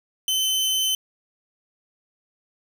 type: tone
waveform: sawtooth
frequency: 3059 Hz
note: G7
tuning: 43 cents flat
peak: -17 dBFS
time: 0.28-0.95 s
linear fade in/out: 2 ms
effects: none